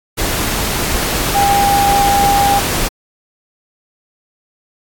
sine tone in noise, 802 Hz, G5, 39 cents sharp, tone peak -10 dBFS, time 1.34-2.6 s, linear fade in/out 20 ms, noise pink, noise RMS -17 dBFS, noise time 0.17-2.89 s, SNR +4 dB, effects AAC 64 kbps

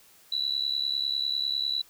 sine tone with amplitude modulation, 3951 Hz, B7, in tune, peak -22 dBFS, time 0.32-1.82 s, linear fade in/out 5 ms, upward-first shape sine, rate 70 Hz, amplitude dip 85%, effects white hiss -57 dBFS RMS until 1.89 s

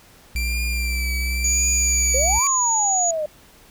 triangle tone with pitch glide, 60.1 to 61.9 Hz, B1 to B1, -46 to +5 cents, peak -20 dBFS, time 0.35-2.39 s, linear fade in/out 5 ms, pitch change +51 cents, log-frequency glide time 0.47-1.24 s
sawtooth tone with vibrato, 2349 Hz, D7, in tune, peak -22 dBFS, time 0.36-2.47 s, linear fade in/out 0 ms, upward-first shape triangle, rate 0.94 Hz, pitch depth 51 cents each way
sine tone, 6800 Hz, G#8, 40 cents sharp, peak -18 dBFS, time 1.44-3.11 s, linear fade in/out 5 ms
sine exponential two-way sweep, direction up then down, 493.9 to 1120 to 594 Hz, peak -21 dBFS, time 2.14-3.26 s, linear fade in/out 5 ms, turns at 2.45 s
effects pink hiss -50 dBFS RMS until 3.7 s

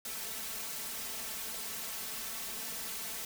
white noise with comb filter, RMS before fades -40 dBFS, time 0.05-3.25 s, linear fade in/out 2 ms, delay 4.5 ms, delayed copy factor +0.9, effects none

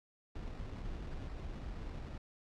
brown noise with sample-and-hold, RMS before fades -43 dBFS, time 0.35-2.18 s, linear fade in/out 5 ms, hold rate 3150 Hz, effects low-pass 5000 Hz 12 dB/octave

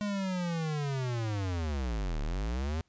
square linear two-way sweep, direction down then up, 209.5 to 34.65 to 82.8 Hz, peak -31 dBFS, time 0.01-2.81 s, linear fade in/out 0 ms, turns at 2.21 s, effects pink hiss -73 dBFS RMS until 2.88 s + resampled to 16000 Hz

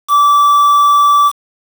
triangle tone with quantisation, 1160 Hz, D6, 22 cents flat, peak -4 dBFS, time 0.08-1.32 s, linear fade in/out 50 ms, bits 4, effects none

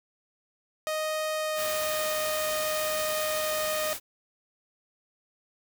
sawtooth tone with pitch glide, 622.3 to 618.4 Hz, D#5 to D#5, 0 to -11 cents, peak -24 dBFS, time 0.87-3.93 s, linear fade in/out 0 ms, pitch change -11 cents, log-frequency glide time 1.34-1.64 s
white noise, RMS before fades -35 dBFS, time 1.55-4 s, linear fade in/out 50 ms
effects none

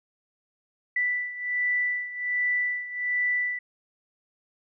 sine beating tone pair, 1975.5 / 1976.8 Hz, B6 / B6, 0 / +1 cents, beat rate 1.3 Hz, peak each -26 / -30 dBFS, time 0.96-3.59 s, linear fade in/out 5 ms, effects none

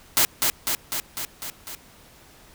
white noise with echo, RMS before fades -18 dBFS, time 0.17-0.25 s, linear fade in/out 0 ms, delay 250 ms, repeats 6, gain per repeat -3 dB, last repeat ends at 1.75 s, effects pink hiss -51 dBFS RMS until 2.54 s

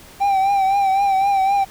triangle tone with vibrato, 784 Hz, G5, in tune, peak -12 dBFS, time 0.2-1.65 s, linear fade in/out 20 ms, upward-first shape triangle, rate 3.9 Hz, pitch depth 59 cents each way, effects pink hiss -43 dBFS RMS until 1.7 s

